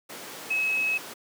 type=tone in noise; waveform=sine; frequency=2570 Hz; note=E7; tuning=45 cents flat; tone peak=-23 dBFS; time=0.5-0.98 s; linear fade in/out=10 ms; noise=pink; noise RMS=-39 dBFS; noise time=0.09-1.14 s; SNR=+13 dB; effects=high-pass 300 Hz 12 dB/octave